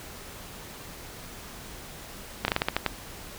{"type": "slowing click train", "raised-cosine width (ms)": 0.3, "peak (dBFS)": -7, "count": 8, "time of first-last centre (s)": [2.45, 2.863], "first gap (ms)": 31, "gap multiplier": 1.21, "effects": ["pink hiss -43 dBFS RMS until 3.38 s"]}